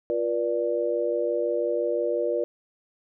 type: chord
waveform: sine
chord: B diminished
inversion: second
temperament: equal with one note detuned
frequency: 349.2 / 481.5 / 587.3 Hz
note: F4 / B4 / D5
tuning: 0 / -44 / 0 cents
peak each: -29 / -26 / -27 dBFS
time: 0.1-2.44 s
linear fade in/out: 0 ms
effects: none